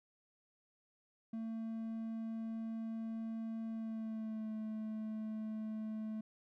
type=tone with pitch glide; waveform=triangle; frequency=224.6 to 217.5 Hz; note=A3 to A3; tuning=+36 to -20 cents; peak=-37 dBFS; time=1.33-6.21 s; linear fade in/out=5 ms; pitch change=-56 cents; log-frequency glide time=3.68-4.52 s; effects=none